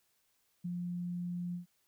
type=tone with ADSR envelope; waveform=sine; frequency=176 Hz; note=F3; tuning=14 cents sharp; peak=-33 dBFS; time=0.64-1.66 s; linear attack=15 ms; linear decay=8 ms; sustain=-2 dB; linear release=120 ms; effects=white hiss -75 dBFS RMS until 1.87 s